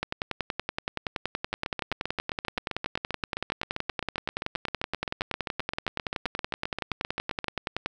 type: two click trains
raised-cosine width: 0.3 ms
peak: -14 / -12 dBFS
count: 46 / 84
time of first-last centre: 1.53-7.443 / 0.03-7.86 s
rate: 7.61 / 10.6 Hz
effects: none